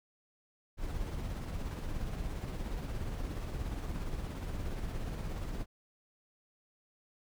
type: noise with tremolo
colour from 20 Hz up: brown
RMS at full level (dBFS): -36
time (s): 0.77-5.66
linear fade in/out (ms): 50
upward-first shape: sine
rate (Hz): 17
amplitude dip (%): 35
effects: none